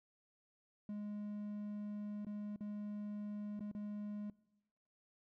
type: tone with dropouts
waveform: triangle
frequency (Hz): 207.7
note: G#3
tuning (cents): 0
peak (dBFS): -39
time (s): 0.89-4.3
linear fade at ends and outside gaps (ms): 2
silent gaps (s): 2.249-2.267 / 2.561-2.607 / 3.594-3.606 / 3.715-3.749
effects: noise-tail reverb RT60 1.0 s tail -22 dB re dry